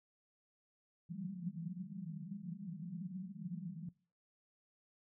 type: band-pass noise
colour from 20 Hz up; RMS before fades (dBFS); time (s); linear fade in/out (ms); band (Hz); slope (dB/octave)
white; -45; 1.09-3.89; 5; 160 to 200; 96
effects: noise-tail reverb RT60 0.4 s tail -22 dB re dry